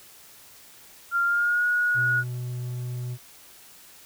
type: tone with pitch glide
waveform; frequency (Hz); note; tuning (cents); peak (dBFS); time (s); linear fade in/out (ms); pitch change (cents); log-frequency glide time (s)
sine; 1390 to 1452.4; F6 to F#6; -9 to -33; -20; 1.11-2.24; 50; +76; 1.24-1.65
type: tone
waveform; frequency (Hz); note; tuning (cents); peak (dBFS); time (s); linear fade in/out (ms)
triangle; 123.47; B2; 0; -27; 1.94-3.18; 50
effects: white hiss -50 dBFS RMS until 4.05 s